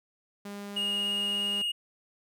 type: tone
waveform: sawtooth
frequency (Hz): 202.4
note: G#3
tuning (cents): -44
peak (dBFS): -34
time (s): 0.45-1.62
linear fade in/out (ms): 5
type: tone with vibrato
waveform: triangle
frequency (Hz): 2859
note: F7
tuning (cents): +40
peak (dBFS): -26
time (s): 0.76-1.72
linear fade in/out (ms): 10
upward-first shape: sine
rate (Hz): 17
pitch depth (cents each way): 13
effects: none

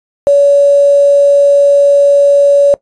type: tone with quantisation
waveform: sine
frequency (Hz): 567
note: C#5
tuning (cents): +39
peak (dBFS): -3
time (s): 0.27-2.74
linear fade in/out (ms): 0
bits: 5
effects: noise-tail reverb RT60 0.1 s tail -19 dB re dry + resampled to 22050 Hz

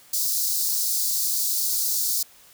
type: high-pass noise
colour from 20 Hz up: white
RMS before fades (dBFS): -24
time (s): 0.13-2.23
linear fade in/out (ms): 5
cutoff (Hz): 4200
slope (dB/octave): 48
effects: white hiss -52 dBFS RMS until 2.53 s

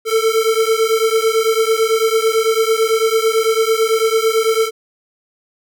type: beating tone pair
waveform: square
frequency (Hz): 441.9 / 450.9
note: A4 / A4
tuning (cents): +7 / +42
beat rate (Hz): 9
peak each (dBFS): -16 / -17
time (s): 0.05-4.71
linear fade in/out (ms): 50
effects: none

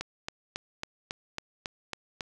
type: click train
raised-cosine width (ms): 0.2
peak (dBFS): -16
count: 9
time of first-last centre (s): 0.01-2.208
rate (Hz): 3.64
effects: none

